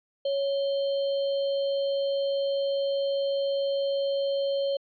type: tone with sample-and-hold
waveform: sine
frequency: 554.4 Hz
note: C#5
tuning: in tune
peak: -24 dBFS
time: 0.25-4.77 s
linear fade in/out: 5 ms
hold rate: 3675 Hz
effects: resampled to 11025 Hz